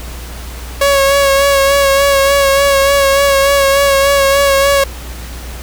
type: tone with vibrato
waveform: sawtooth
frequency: 554.4 Hz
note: C#5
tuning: in tune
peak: -4 dBFS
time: 0.81-4.84 s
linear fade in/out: 5 ms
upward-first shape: sine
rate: 3.4 Hz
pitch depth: 28 cents each way
effects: added 60 Hz sine -25 dBFS peak until 5.62 s + pink hiss -31 dBFS RMS until 5.62 s